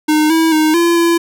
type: tone with pitch steps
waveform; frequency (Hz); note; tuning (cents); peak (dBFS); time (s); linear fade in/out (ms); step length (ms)
square; 306.4 / 324.4 / 310.7 / 340.9 / 338.4; D#4 / E4 / D#4 / F4 / E4; -27 / -28 / -2 / -42 / +45; -10; 0.08-1.18; 10; 220
effects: none